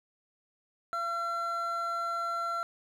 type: tone pair together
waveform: triangle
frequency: 681 / 1358.5 Hz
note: F5 / F6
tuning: -44 / -48 cents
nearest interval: octave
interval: 1196 cents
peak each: -36 / -29 dBFS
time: 0.93-2.63 s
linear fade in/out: 0 ms
effects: none